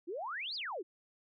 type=exponential two-way sweep; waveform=sine; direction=up then down; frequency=311.4 to 5060 to 311.4 Hz; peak=-37 dBFS; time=0.07-0.83 s; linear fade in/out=20 ms; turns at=0.55 s; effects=none